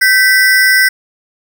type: ring-modulated tone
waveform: square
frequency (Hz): 1760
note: A6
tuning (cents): 0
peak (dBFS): -4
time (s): 0.01-0.89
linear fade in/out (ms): 10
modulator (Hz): 214
effects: none